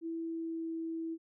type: tone with pitch glide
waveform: sine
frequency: 329.6 to 327.1 Hz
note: E4 to E4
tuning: 0 to -13 cents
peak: -35 dBFS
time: 0.01-1.18 s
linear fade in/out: 50 ms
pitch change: -13 cents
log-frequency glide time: 0.19-0.72 s
effects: none